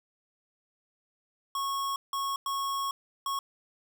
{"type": "tone bursts at uneven times", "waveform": "square", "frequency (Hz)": 1100, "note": "C#6", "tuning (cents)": -14, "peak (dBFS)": -30, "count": 4, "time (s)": [[1.55, 1.96], [2.13, 2.36], [2.46, 2.91], [3.26, 3.39]], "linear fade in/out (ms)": 2, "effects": []}